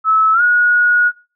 sine tone with pitch glide, 1300 to 1450.8 Hz, E6 to F#6, -24 to -34 cents, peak -9 dBFS, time 0.04-1.12 s, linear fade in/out 50 ms, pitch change +190 cents, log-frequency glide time 0.33-0.42 s, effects noise-tail reverb RT60 0.3 s tail -18 dB re dry

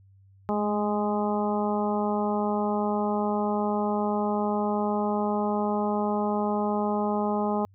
harmonic tone with a mistuned harmonic, 207.7 Hz, G#3, in tune, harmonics 1 / 2 / 3 / 4 / 5 / 6, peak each -27 / -30 / -32 / -30 / -35 / -38 dBFS, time 0.49-7.65 s, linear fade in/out 0 ms, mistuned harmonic 1, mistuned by +21 cents, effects added 97 Hz sine -53 dBFS peak until 7.74 s

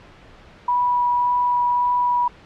sine tone with vibrato, 977 Hz, B5, 19 cents flat, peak -16 dBFS, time 0.68-2.28 s, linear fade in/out 5 ms, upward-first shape triangle, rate 1.8 Hz, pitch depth 9 cents each way, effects pink hiss -46 dBFS RMS until 2.45 s + low-pass 3000 Hz 12 dB/octave

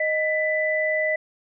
sine tone pair together, 622.3 / 1990 Hz, D#5 / B6, 0 / +13 cents, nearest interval octave + minor sixth, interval 2013 cents, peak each -23 dBFS, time 0-1.16 s, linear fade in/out 5 ms, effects none

